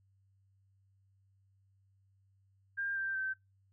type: tone with pitch steps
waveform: sine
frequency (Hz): 1600 / 1573.4 / 1547.3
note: G6 / G6 / G6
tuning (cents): +35 / +6 / -23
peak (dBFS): -33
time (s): 2.77-3.34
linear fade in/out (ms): 20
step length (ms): 190
effects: noise-tail reverb RT60 0.2 s tail -25 dB re dry + added 97 Hz sine -67 dBFS peak until 3.72 s